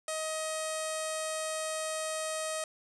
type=tone with low-pass filter; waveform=sawtooth; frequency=630 Hz; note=D#5; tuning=21 cents sharp; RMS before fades=-35 dBFS; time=0.08-2.64 s; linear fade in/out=2 ms; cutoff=8600 Hz; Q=4.8; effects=none